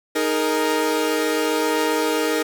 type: chord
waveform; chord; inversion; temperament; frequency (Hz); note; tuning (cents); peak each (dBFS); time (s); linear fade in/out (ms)
sawtooth; D# suspended fourth; none; equal with one note detuned; 311.1 / 418.7 / 466.2; D#4 / G#4 / A#4; 0 / +14 / 0; -19 / -22 / -18; 0.15-2.43; 10
effects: none